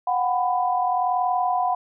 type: tone cluster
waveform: sine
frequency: 729 / 770 / 998 Hz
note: F#5 / G5 / B5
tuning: -26 / -31 / +18 cents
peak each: -21 / -29 / -25 dBFS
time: 0.07-1.75 s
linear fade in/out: 5 ms
effects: none